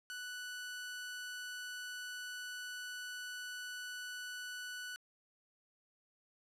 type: tone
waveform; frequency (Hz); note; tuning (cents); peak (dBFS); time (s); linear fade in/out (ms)
sawtooth; 1484; F#6; +5; -39; 0.1-4.96; 0
effects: low-pass 12000 Hz 12 dB/octave + 13-bit